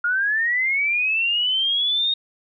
sine linear sweep, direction up, 1404 to 3729 Hz, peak -18 dBFS, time 0.04-2.14 s, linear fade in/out 5 ms, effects none

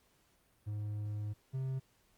triangle tone pair in turn, 104.8 / 132.04 Hz, G#2 / C3, +16 / +16 cents, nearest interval major third, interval 400 cents, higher second, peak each -34 / -32 dBFS, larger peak second, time 0.66-1.34 / 1.53-1.8 s, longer first, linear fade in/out 20 ms, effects pink hiss -71 dBFS RMS until 2.17 s + Opus 48 kbps

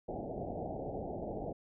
white low-pass noise, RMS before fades -40 dBFS, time 0.08-1.53 s, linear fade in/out 10 ms, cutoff 790 Hz, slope 96 dB/octave, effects none

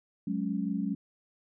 sine chord, F# suspended second, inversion none, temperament equal with one note detuned, 185 / 209.7 / 277.2 Hz, F#3 / G#3 / C#4, 0 / +17 / 0 cents, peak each -33 / -32 / -34 dBFS, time 0.27-0.95 s, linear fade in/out 5 ms, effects none

